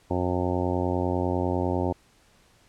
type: harmonic tone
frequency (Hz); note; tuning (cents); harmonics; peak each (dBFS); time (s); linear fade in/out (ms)
90; F#2; -47; 1 / 2 / 3 / 4 / 5 / 6 / 7 / 8 / 9 / 10; -29 / -33 / -30 / -30 / -36 / -33 / -35 / -37 / -36 / -36; 0.1-1.93; 10
effects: pink hiss -60 dBFS RMS until 2.68 s + low-pass 10000 Hz 12 dB/octave